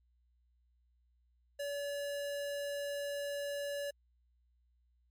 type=tone; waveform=square; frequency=571 Hz; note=D5; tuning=49 cents flat; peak=-37 dBFS; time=1.59-3.91 s; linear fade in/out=10 ms; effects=added 60 Hz sine -69 dBFS peak until 5.1 s + MP3 64 kbps